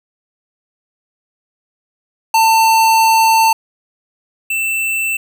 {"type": "tone pair in turn", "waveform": "square", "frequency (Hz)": [895, 2668], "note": ["A5", "E7"], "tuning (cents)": [29, 20], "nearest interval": "octave + perfect fifth", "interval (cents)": 1891, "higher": "second", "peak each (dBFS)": [-9, -16], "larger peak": "first", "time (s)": [[2.34, 3.53], [4.5, 5.17]], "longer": "first", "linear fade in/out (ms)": 5, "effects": []}